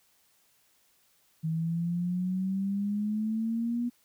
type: exponential sweep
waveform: sine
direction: up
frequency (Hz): 158.8 to 242.9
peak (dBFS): -27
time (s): 1.43-3.9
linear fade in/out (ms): 20
effects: white hiss -67 dBFS RMS until 4.04 s